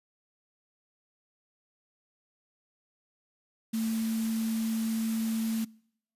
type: tone in noise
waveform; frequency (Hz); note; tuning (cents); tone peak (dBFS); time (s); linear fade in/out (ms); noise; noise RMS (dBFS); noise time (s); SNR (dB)
sine; 223.7; A3; +29; -27; 3.73-5.65; 10; white; -42; 3.73-5.65; +12
effects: noise-tail reverb RT60 0.7 s tail -25 dB re dry + resampled to 32000 Hz